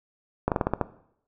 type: slowing click train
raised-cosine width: 1 ms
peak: -8 dBFS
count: 7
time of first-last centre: 0.48-0.813 s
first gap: 38 ms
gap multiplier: 1.15
effects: noise-tail reverb RT60 0.7 s tail -17 dB re dry